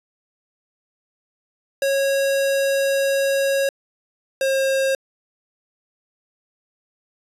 square tone pair in turn, 549 / 536.5 Hz, C#5 / C5, -17 / +43 cents, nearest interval unison, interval 40 cents, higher first, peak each -18 dBFS, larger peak neither, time 1.82-3.69 / 4.41-4.95 s, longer first, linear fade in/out 2 ms, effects resampled to 32000 Hz

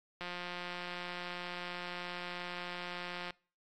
click train, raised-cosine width 0.3 ms, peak -25 dBFS, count 549, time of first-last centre 0.21-3.306 s, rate 177 Hz, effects noise-tail reverb RT60 0.4 s tail -24 dB re dry + AAC 64 kbps

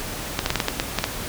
clicks, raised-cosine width 0.2 ms, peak -3 dBFS, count 9, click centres 0.391 / 0.461 / 0.504 / 0.557 / 0.602 / 0.684 / 0.799 / 0.987 / 1.041 s, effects pink hiss -31 dBFS RMS until 1.28 s

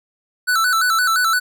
square tone with vibrato, 1405 Hz, F6, 10 cents sharp, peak -15 dBFS, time 0.47-1.4 s, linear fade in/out 20 ms, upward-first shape square, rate 5.8 Hz, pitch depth 100 cents each way, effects none

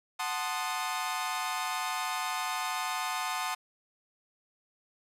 sawtooth chord, F# diminished seventh, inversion none, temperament equal with one note detuned, 740 / 880 / 1046.5 / 1235.9 Hz, F#5 / A5 / C6 / Eb6, 0 / 0 / 0 / -12 cents, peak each -33 dBFS, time 0.19-3.55 s, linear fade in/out 10 ms, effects resampled to 32000 Hz + 10-bit

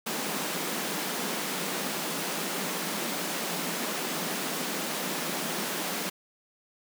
pink high-pass noise, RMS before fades -32 dBFS, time 0.06-6.1 s, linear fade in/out 10 ms, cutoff 160 Hz, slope 96 dB/octave, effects none

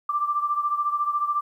sine beating tone pair, 1176 / 1190 Hz, D6 / D6, +2 / +22 cents, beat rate 14 Hz, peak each -23 / -28 dBFS, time 0.09-1.41 s, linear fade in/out 5 ms, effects 10-bit

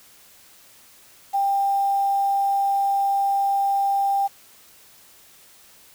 sine tone with quantisation, 793 Hz, G5, 20 cents sharp, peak -18 dBFS, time 1.33-4.28 s, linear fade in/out 20 ms, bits 7, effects white hiss -51 dBFS RMS until 5.94 s

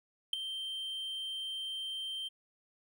triangle tone with ADSR envelope, 3136 Hz, G7, in tune, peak -22 dBFS, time 0.33-2.29 s, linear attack 4 ms, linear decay 6 ms, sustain -13 dB, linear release 18 ms, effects none

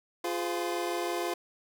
25% pulse chord, F minor, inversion none, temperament equal with one note detuned, 349.2 / 415.3 / 510.4 Hz, F4 / Ab4 / C5, 0 / 0 / -43 cents, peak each -28 / -34 / -33 dBFS, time 0.24-1.34 s, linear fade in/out 5 ms, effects none

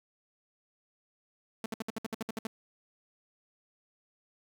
sawtooth tone bursts, 222.1 Hz, A3, 16 cents sharp, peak -29 dBFS, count 11, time 1.64-2.47 s, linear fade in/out 2 ms, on 20 ms, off 61 ms, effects 10-bit

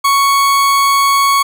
40% pulse tone, 1111 Hz, C#6, 4 cents sharp, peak -8 dBFS, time 0.04-1.43 s, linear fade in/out 10 ms, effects none

